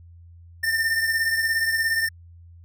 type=beating tone pair; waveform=square; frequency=1800 / 1817 Hz; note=A6 / A#6; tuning=+39 / -45 cents; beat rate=17 Hz; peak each=-22 / -29 dBFS; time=0.63-2.09 s; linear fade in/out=10 ms; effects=added 85 Hz sine -44 dBFS peak until 2.64 s